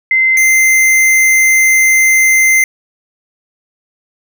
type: tone pair in turn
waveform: sine / square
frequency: 2070 / 2078 Hz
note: C7 / C7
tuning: -19 / -12 cents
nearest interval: unison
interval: 7 cents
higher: second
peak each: -7 dBFS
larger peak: neither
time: 0.11-0.37 / 0.37-2.64 s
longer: second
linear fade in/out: 2 ms
effects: none